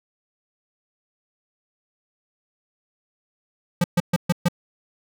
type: tone bursts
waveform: square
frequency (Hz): 174.61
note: F3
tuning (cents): 0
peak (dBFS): -16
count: 5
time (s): 3.81-4.485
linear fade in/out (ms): 5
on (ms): 31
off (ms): 130
effects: none